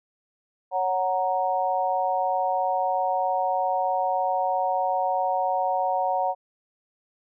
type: chord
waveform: sine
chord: F# major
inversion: second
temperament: equal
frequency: 554.4 / 740 / 932.3 Hz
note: C#5 / F#5 / A#5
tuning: 0 / 0 / 0 cents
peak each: -28 / -24 / -27 dBFS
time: 0.71-6.35 s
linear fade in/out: 50 ms
effects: none